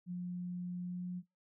sine tone with pitch glide, 178.2 to 179.54 Hz, F3 to F3, +35 to +48 cents, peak -37 dBFS, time 0.06-1.23 s, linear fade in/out 50 ms, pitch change +13 cents, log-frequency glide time 0.82-1.09 s, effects noise-tail reverb RT60 0.2 s tail -22 dB re dry

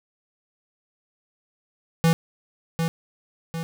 square tone with echo, 164.81 Hz, E3, in tune, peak -16 dBFS, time 2.04-2.13 s, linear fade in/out 0 ms, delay 750 ms, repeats 2, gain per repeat -6 dB, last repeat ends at 3.63 s, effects none

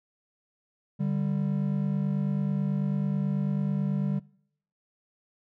triangle tone pair together, 146.83 / 196 Hz, D3 / G3, 0 / 0 cents, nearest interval perfect fourth, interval 500 cents, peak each -26 dBFS, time 0.99-4.2 s, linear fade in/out 20 ms, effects noise-tail reverb RT60 0.7 s tail -24 dB re dry

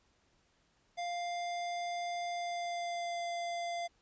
square tone with pitch glide, 698.5 to 690.5 Hz, F5 to F5, 0 to -20 cents, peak -36 dBFS, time 0.97-3.88 s, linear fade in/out 20 ms, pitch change -20 cents, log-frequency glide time 2.31-3.24 s, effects pink hiss -72 dBFS RMS until 4.01 s + resampled to 16000 Hz

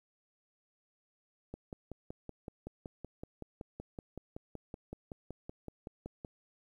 click train, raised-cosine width 2 ms, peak -29 dBFS, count 26, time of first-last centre 1.54-6.248 s, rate 5.31 Hz, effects 11-bit

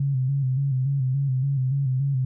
sine tone with vibrato, 134.2 Hz, C3, 44 cents sharp, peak -20 dBFS, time 0-2.25 s, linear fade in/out 5 ms, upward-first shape square, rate 3.5 Hz, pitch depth 64 cents each way, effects none

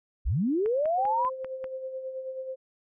sine linear sweep, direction up, 35.75 to 1046.5 Hz, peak -23 dBFS, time 0.25-1.3 s, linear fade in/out 20 ms
click train, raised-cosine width 0.5 ms, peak -27 dBFS, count 6, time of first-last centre 0.66-1.642 s, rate 5.09 Hz
sine tone with tremolo, 523.3 Hz, C5, in tune, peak -31 dBFS, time 0.97-2.56 s, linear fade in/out 20 ms, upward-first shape sine, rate 9.3 Hz, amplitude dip 50%
effects none

